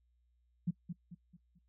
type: tone with echo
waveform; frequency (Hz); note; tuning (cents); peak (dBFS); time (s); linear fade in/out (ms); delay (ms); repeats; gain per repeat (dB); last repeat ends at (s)
sine; 174.2; F3; -4; -29; 0.67-0.71; 10; 220; 4; -8; 1.59
effects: noise-tail reverb RT60 0.1 s tail -24 dB re dry + added 60 Hz sine -70 dBFS peak until 1.68 s

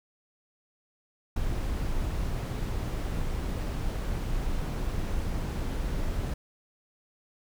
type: noise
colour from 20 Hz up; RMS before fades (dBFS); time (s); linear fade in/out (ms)
brown; -30; 1.36-6.34; 5
effects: none

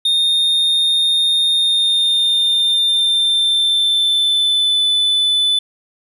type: tone with pitch glide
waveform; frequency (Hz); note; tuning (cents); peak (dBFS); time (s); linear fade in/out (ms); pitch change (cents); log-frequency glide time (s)
triangle; 3667 to 3499; A#7 to A7; -29 to -10; -11; 0.05-5.59; 5; -81; 1.54-4.84
effects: none

